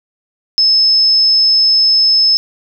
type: tone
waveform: sine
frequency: 5220 Hz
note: E8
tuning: 18 cents flat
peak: -7 dBFS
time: 0.58-2.37 s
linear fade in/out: 0 ms
effects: none